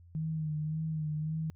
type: tone with vibrato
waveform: sine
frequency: 155.56 Hz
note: D#3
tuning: in tune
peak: -31 dBFS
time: 0.15-1.5 s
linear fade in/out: 0 ms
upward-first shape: sine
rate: 1.8 Hz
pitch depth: 41 cents each way
effects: added 86 Hz sine -53 dBFS peak until 1.55 s